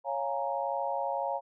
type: chord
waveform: sine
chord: Bb minor seventh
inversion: first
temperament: equal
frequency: 554.4 / 698.5 / 830.6 / 932.3 Hz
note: Db5 / F5 / Ab5 / Bb5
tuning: 0 / 0 / 0 / 0 cents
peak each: -34 / -35 / -35 / -35 dBFS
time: 0.04-1.41 s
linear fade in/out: 50 ms
effects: none